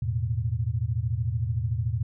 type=chord; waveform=sine; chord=E suspended fourth; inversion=none; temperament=equal; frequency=82.41 / 110 / 123.47 Hz; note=E2 / A2 / B2; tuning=0 / 0 / 0 cents; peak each=-31 / -27 / -29 dBFS; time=0.02-2.03 s; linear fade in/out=5 ms; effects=none